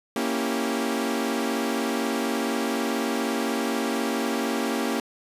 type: chord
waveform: sawtooth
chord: A# diminished seventh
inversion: none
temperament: equal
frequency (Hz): 233.1 / 277.2 / 329.6 / 392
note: A#3 / C#4 / E4 / G4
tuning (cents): 0 / 0 / 0 / 0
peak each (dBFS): -24 / -25 / -29 / -27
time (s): 0.16-5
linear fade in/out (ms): 2
effects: resampled to 32000 Hz